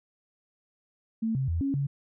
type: tone with pitch steps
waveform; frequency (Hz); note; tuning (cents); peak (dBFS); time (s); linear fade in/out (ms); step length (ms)
sine; 223.8 / 132.9 / 83.6 / 275.6 / 140; A3 / C3 / E2 / C#4 / C#3; +30 / +27 / +25 / -10 / +18; -25; 1.22-1.87; 10; 130
effects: none